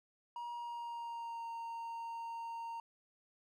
triangle tone with pitch glide, 952 to 923.3 Hz, A#5 to A#5, +36 to -17 cents, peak -39 dBFS, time 0.36-2.8 s, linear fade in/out 2 ms, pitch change -53 cents, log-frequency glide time 0.52-1.47 s, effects none

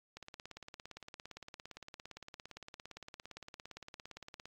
click train, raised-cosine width 0.2 ms, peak -30 dBFS, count 76, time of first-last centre 0.17-4.456 s, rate 17.5 Hz, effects AAC 48 kbps

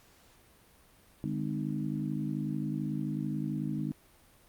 harmonic tone with a mistuned harmonic, 51.3 Hz, G#1, 21 cents flat, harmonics 3 / 4 / 5 / 6, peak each -35 / -36 / -37 / -38 dBFS, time 1.24-3.92 s, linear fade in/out 0 ms, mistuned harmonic 3, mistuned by -52 cents, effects pink hiss -61 dBFS RMS until 4.48 s + Opus 48 kbps

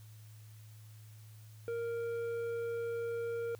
sine tone with tanh clipping, 466.2 Hz, A#4, in tune, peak -36 dBFS, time 1.68-3.55 s, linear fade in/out 0 ms, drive 8 dB, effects added 108 Hz sine -51 dBFS peak until 3.59 s + white hiss -64 dBFS RMS until 3.59 s

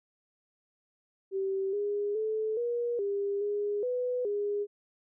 sine tone with pitch steps, 386.9 / 410 / 435.4 / 477.2 / 401.4 / 411.7 / 496.8 / 410.2 Hz, G4 / G#4 / A4 / A#4 / G4 / G#4 / B4 / G#4, -23 / -22 / -18 / +41 / +41 / -15 / +10 / -21 cents, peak -28 dBFS, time 1.31-4.67 s, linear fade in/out 50 ms, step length 420 ms, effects none

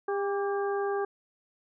harmonic tone with a mistuned harmonic, 400.8 Hz, G4, 38 cents sharp, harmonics 1 / 2 / 3 / 4, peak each -28 / -34 / -38 / -40 dBFS, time 0.08-1.05 s, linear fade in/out 5 ms, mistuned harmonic 3, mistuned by -47 cents, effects none

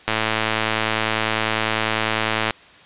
click train, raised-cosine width 0.3 ms, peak -3 dBFS, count 268, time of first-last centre 0.08-2.507 s, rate 110 Hz, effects white hiss -46 dBFS RMS until 2.85 s + resampled to 8000 Hz

